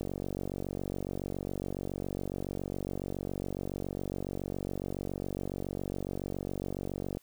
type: click train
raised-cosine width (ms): 2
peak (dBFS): -22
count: 339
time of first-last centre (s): 0.01-7.171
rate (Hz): 47.2
effects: white hiss -66 dBFS RMS until 7.22 s